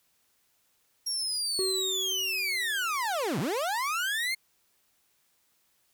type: linear two-way sweep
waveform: 30% pulse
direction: down then up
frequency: 5620 to 120 to 2163 Hz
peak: -25 dBFS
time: 1.06-4.35 s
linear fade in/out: 10 ms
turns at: 3.39 s
type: tone with exponential decay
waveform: triangle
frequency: 379.4 Hz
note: F#4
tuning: 43 cents sharp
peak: -25 dBFS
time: 1.59-3.2 s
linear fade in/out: 0 ms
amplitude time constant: 350 ms
effects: white hiss -70 dBFS RMS until 5.93 s